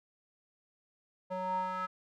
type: tone with band-pass filter sweep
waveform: square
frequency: 185.1 Hz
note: F#3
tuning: 1 cent sharp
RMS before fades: -35 dBFS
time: 1.3-1.87 s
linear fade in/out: 20 ms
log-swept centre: 700 to 1300 Hz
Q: 6
effects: none